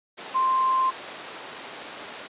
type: tone in noise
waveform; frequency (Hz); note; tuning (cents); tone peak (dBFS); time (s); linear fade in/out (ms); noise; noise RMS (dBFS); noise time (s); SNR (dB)
sine; 1046.5; C6; 0; -19; 0.34-0.91; 20; pink; -36; 0.17-2.28; +14
effects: high-pass 400 Hz 12 dB/octave + resampled to 8000 Hz